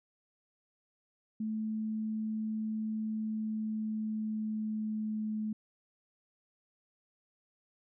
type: tone with pitch glide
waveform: sine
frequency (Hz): 217.8 to 215.3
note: A3 to A3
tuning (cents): -17 to -37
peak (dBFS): -32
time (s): 1.4-5.53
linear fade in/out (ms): 5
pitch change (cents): -20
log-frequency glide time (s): 3.1-5.36
effects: none